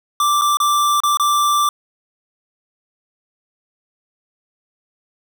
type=tone with dropouts; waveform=square; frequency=1174.7 Hz; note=D6; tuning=in tune; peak=-14 dBFS; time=0.2-1.69 s; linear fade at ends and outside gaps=2 ms; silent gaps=0.413-0.418 / 0.571-0.601 / 1.003-1.035 / 1.172-1.197 s; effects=none